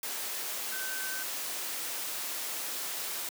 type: tone in noise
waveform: sine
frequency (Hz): 1532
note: G6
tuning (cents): -40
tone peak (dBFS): -38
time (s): 0.72-1.23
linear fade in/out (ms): 2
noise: white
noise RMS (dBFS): -36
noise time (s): 0.03-3.29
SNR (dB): -5
effects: high-pass 300 Hz 12 dB/octave